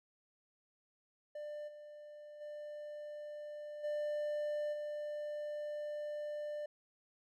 triangle tone with level steps, 595 Hz, D5, 22 cents sharp, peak -40 / -48 / -42 / -33 / -37 dBFS, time 1.35-6.66 s, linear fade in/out 5 ms, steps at 1.67 / 2.4 / 3.83 / 4.72 s, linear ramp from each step 20 ms, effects none

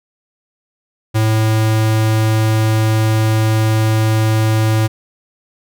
square tone, 109.8 Hz, A2, 3 cents flat, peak -12 dBFS, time 1.14-4.88 s, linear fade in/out 20 ms, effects none

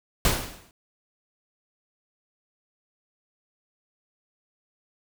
pink noise with exponential decay, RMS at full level -19 dBFS, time 0.25-0.71 s, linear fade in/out 1 ms, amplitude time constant 98 ms, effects none

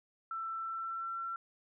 sine tone with pitch glide, 1334 to 1353.4 Hz, E6 to E6, +20 to +45 cents, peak -36 dBFS, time 0.31-1.36 s, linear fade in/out 2 ms, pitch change +25 cents, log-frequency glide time 0.58-1.23 s, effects none

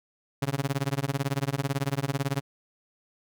sawtooth tone with tremolo, 138.59 Hz, C#3, in tune, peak -19 dBFS, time 0.42-2.41 s, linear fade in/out 5 ms, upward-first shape sine, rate 18 Hz, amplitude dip 100%, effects none

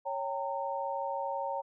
sine chord, G diminished, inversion second, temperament equal with one note detuned, 554.4 / 784 / 916.8 Hz, Db5 / G5 / Bb5, 0 / 0 / -29 cents, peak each -36 / -38 / -35 dBFS, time 0.05-1.62 s, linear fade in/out 20 ms, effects none

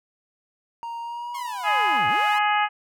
triangle tone with pitch glide, 932.3 to 1005 Hz, A#5 to B5, 0 to +30 cents, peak -28 dBFS, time 0.83-1.97 s, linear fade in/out 0 ms, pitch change +130 cents, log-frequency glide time 1.01-1.74 s
sawtooth linear two-way sweep, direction down then up, 1108.7 to 94.4 to 1107 Hz, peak -30 dBFS, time 1.34-2.39 s, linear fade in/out 10 ms, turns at 2.08 s
harmonic tone, 418 Hz, G#4, 11 cents sharp, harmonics 2 / 3 / 4 / 5 / 6 / 7, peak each -21 / -25 / -27 / -29 / -31 / -32 dBFS, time 1.63-2.69 s, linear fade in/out 50 ms
effects none

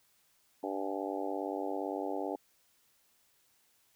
harmonic tone with a mistuned harmonic, 97.7 Hz, G2, 5 cents flat, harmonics 3 / 4 / 5 / 6 / 7 / 8 / 9, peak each -39 / -40 / -41 / -42 / -42 / -43 / -44 dBFS, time 0.63-2.36 s, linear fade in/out 5 ms, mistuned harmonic 9, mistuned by -56 cents, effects white hiss -70 dBFS RMS until 3.95 s

